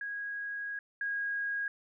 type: tone pair in turn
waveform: sine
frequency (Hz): 1648 / 1639.5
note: G#6 / G#6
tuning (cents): -14 / -23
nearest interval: unison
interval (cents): 9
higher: first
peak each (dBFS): -35 / -31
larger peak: second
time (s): 0.01-0.79 / 1.01-1.68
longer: first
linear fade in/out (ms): 2
effects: none